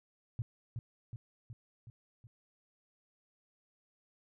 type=tone with echo; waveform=sine; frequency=116.54 Hz; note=A#2; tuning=in tune; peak=-32 dBFS; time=0.39-0.42 s; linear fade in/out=0 ms; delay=370 ms; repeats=5; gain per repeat=-4 dB; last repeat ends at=2.27 s; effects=none